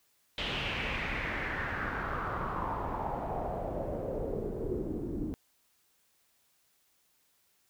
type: noise with low-pass filter sweep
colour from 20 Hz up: pink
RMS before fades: -35 dBFS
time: 0.38-5.34 s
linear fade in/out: 0 ms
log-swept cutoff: 3200 to 290 Hz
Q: 3.9
effects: white hiss -71 dBFS RMS until 7.69 s